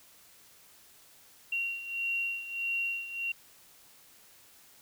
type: beating tone pair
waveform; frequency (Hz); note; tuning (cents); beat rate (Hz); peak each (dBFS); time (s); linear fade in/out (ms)
sine; 2750 / 2751.6; F7 / F7; -27 / -26; 1.6; -37 / -32; 1.52-3.32; 5
effects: white hiss -58 dBFS RMS until 4.81 s